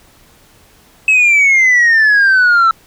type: exponential sweep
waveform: sine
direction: down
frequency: 2600 to 1318.5 Hz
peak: -4 dBFS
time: 1.08-2.71 s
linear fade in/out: 2 ms
effects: tanh soft clip ceiling -5 dBFS + pink hiss -47 dBFS RMS until 2.86 s